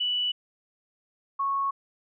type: tone pair in turn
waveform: sine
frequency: 2960 / 1102.7 Hz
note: F#7 / C#6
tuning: 0 / -9 cents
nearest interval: octave + perfect fourth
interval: 1709 cents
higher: first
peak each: -24 dBFS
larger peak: neither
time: 0-0.32 / 1.39-1.71 s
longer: neither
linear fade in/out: 10 ms
effects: none